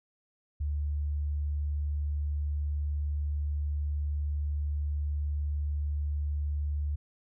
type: tone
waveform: sine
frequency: 73.4 Hz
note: D2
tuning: in tune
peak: -28 dBFS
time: 0.6-6.96 s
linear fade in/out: 10 ms
effects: none